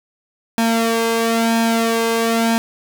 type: tone with flanger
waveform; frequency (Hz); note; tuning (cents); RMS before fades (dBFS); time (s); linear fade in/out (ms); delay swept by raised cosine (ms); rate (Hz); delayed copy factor
sawtooth; 228.3; A#3; -36; -17; 0.58-2.58; 0; 1.2 to 1.94; 1; +0.7
effects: none